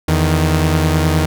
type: tone pair together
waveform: sawtooth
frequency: 82.61 / 155.56 Hz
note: E2 / D#3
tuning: +4 / 0 cents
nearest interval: major seventh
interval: 1096 cents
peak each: -11 dBFS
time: 0.08-1.26 s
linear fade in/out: 5 ms
effects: none